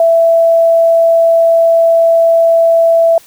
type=tone; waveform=sine; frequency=664 Hz; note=E5; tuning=12 cents sharp; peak=-5 dBFS; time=0-3.18 s; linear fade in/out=2 ms; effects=white hiss -42 dBFS RMS until 3.26 s